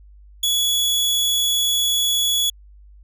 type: tone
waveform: sawtooth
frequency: 3387 Hz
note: G#7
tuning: 33 cents sharp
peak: -14 dBFS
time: 0.43-2.5 s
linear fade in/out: 5 ms
effects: added 50 Hz sine -43 dBFS peak until 3.03 s